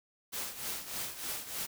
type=noise with tremolo; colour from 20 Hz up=white; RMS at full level=-36 dBFS; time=0.32-1.67 s; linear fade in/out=20 ms; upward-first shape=triangle; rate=3.3 Hz; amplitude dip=75%; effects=none